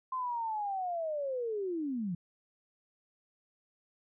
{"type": "linear sweep", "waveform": "sine", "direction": "down", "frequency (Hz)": [1047, 163.5], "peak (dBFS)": -32, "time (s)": [0.12, 2.15], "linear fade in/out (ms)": 5, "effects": []}